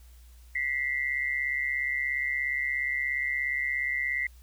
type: tone pair together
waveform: sine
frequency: 1956 / 2093 Hz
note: B6 / C7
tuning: -17 / 0 cents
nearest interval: minor second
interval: 117 cents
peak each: -29 / -30 dBFS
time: 0.55-4.27 s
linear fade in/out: 5 ms
effects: added 60 Hz sine -49 dBFS peak until 4.42 s + white hiss -62 dBFS RMS until 4.42 s